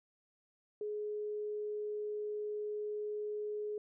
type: tone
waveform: sine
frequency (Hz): 420.3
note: G#4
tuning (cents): +21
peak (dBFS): -36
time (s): 0.81-3.78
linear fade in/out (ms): 2
effects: none